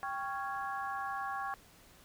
harmonic tone with a mistuned harmonic, 277.2 Hz, C#4, in tune, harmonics 3 / 4 / 5 / 6, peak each -39 / -39 / -45 / -43 dBFS, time 0.03-1.54 s, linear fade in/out 0 ms, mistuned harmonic 3, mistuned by -88 cents, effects pink hiss -60 dBFS RMS until 2.04 s

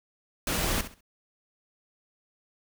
pink noise with echo, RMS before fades -28 dBFS, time 0.47-0.81 s, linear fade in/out 2 ms, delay 66 ms, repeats 3, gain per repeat -12 dB, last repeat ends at 1.008 s, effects none

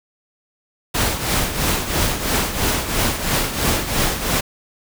pink noise with tremolo, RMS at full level -17 dBFS, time 0.94-4.41 s, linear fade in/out 10 ms, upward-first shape triangle, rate 3 Hz, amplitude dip 70%, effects none

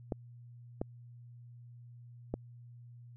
clicks, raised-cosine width 2 ms, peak -20 dBFS, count 3, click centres 0.122 / 0.815 / 2.34 s, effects added 120 Hz sine -50 dBFS peak until 3.16 s

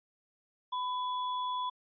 sine tone with sample-and-hold, 1000 Hz, B5, 21 cents sharp, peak -31 dBFS, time 0.72-1.7 s, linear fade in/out 10 ms, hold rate 4410 Hz, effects resampled to 11025 Hz

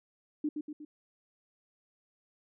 sine tone with echo, 300 Hz, D4, 37 cents sharp, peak -28 dBFS, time 0.44-0.49 s, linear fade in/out 5 ms, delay 120 ms, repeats 3, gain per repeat -5 dB, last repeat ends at 0.85 s, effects none

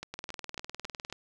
two click trains, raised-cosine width 0.2 ms, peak -21 / -21 dBFS, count 20 / 5, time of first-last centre 0.14-1.1 / 0.03-1.126 s, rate 19.8 / 3.65 Hz, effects none

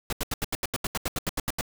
pink noise bursts, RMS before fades -28 dBFS, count 15, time 0.1-1.611 s, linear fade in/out 2 ms, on 27 ms, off 79 ms, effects none

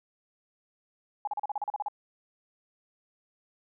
sine tone bursts, 830.6 Hz, G#5, in tune, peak -28 dBFS, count 11, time 1.25-1.884 s, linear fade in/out 2 ms, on 24 ms, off 37 ms, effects none

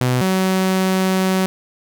sawtooth tone pair in turn, 126 / 188.19 Hz, B2 / F#3, +35 / +30 cents, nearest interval perfect fifth, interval 695 cents, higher second, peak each -11 dBFS, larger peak neither, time 0.01-0.21 / 0.21-1.46 s, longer second, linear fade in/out 0 ms, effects none

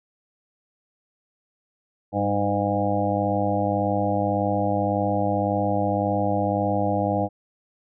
harmonic tone with a mistuned harmonic, 101.8 Hz, G#2, 34 cents flat, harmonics 1 / 2 / 3 / 5 / 6 / 7 / 8, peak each -28 / -28 / -28 / -28 / -28 / -28 / -28 dBFS, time 2.12-7.29 s, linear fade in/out 50 ms, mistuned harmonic 2, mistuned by -33 cents, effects none

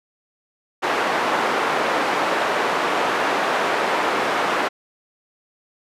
white band-pass noise, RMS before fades -21 dBFS, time 0.82-4.69 s, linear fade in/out 20 ms, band 350 to 1300 Hz, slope 12 dB/octave, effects resampled to 32000 Hz

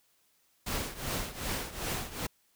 pink noise with tremolo, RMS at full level -32 dBFS, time 0.66-2.27 s, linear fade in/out 10 ms, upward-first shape triangle, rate 2.6 Hz, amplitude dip 85%, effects white hiss -70 dBFS RMS until 2.55 s

